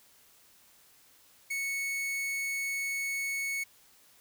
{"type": "tone", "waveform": "45% pulse", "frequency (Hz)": 2211, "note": "C#7", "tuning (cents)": -5, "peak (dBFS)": -31, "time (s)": [1.5, 3.64], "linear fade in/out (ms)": 10, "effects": ["white hiss -61 dBFS RMS until 4.2 s"]}